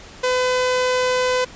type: tone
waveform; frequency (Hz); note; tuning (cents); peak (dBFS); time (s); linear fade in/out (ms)
sawtooth; 505; B4; +39; -13; 0.23-1.45; 10
effects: pink hiss -41 dBFS RMS until 1.55 s + resampled to 16000 Hz